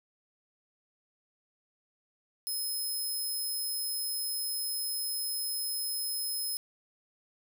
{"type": "tone", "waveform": "10% pulse", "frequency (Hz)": 5140, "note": "E8", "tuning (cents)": -45, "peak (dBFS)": -26, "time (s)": [2.47, 6.57], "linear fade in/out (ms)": 0, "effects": ["10-bit"]}